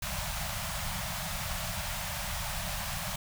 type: band-stop noise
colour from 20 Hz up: pink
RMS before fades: -35 dBFS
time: 0.02-3.16 s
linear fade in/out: 5 ms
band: 200 to 570 Hz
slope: 96 dB/octave
effects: none